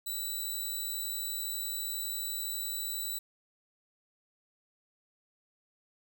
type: tone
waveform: 5% pulse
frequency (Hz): 3951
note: B7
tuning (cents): 0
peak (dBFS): -26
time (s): 0.06-3.19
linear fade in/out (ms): 10
effects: none